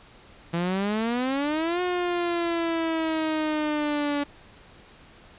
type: exponential two-way sweep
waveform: sawtooth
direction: up then down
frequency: 166.6 to 361.6 to 286.3 Hz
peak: -20 dBFS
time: 0.53-4.24 s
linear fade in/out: 10 ms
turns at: 1.81 s
effects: pink hiss -51 dBFS RMS until 5.38 s + resampled to 8000 Hz